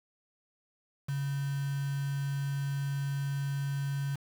sine tone with quantisation, 139.7 Hz, C#3, 14 cents sharp, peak -30 dBFS, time 1.08-4.16 s, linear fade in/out 10 ms, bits 7, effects none

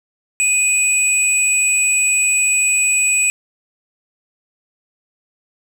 sine tone pair together, 2489 / 7902 Hz, D#7 / B8, 0 / 0 cents, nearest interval octave + minor sixth, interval 2000 cents, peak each -14 dBFS, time 0.4-3.3 s, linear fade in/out 0 ms, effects tanh soft clip ceiling -8 dBFS + 7-bit

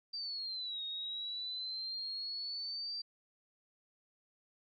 sine exponential two-way sweep, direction down then up, 4699 to 3729 to 4699 Hz, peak -38 dBFS, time 0.13-3.02 s, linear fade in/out 10 ms, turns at 0.84 s, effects none

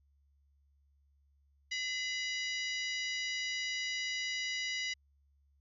harmonic tone with a mistuned harmonic, 975 Hz, B5, 23 cents flat, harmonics 2 / 3 / 4 / 5 / 6 / 7, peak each -37 / -40 / -44 / -43 / -47 / -52 dBFS, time 1.71-4.94 s, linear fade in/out 10 ms, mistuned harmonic 2, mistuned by +69 cents, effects added 70 Hz sine -67 dBFS peak until 5.6 s

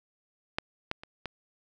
clicks, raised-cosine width 0.3 ms, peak -12 / -14 / -27 / -19 dBFS, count 4, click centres 0.585 / 0.914 / 1.035 / 1.257 s, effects none

